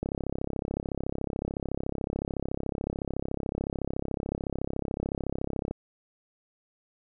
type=click train; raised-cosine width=2 ms; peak=-17 dBFS; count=193; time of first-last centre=0.03-5.71 s; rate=33.8 Hz; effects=none